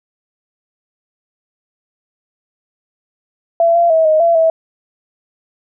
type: tone with pitch steps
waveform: sine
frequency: 673 / 685 / 645 / 624 / 676 / 650 Hz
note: E5 / F5 / E5 / D#5 / E5 / E5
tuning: +36 / -34 / -38 / +5 / +43 / -24 cents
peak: -8 dBFS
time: 3.6-4.5 s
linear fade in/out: 2 ms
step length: 150 ms
effects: none